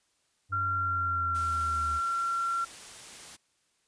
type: linear sweep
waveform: triangle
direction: down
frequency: 97.4 to 73.42 Hz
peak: -33 dBFS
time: 0.49-2.01 s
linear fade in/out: 50 ms
type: tone with pitch glide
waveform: sine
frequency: 1375 to 1365.5 Hz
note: F6 to F6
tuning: -27 to -39 cents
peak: -27 dBFS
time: 0.52-2.65 s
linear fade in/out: 10 ms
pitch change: -12 cents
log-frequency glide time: 1.07-1.39 s
type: noise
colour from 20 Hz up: white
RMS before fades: -46 dBFS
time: 1.34-3.37 s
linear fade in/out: 20 ms
effects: white hiss -72 dBFS RMS until 3.87 s + resampled to 22050 Hz